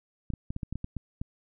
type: clicks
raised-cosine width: 5 ms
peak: -21 dBFS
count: 10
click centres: 0.303 / 0.337 / 0.505 / 0.564 / 0.632 / 0.726 / 0.756 / 0.844 / 0.967 / 1.215 s
effects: none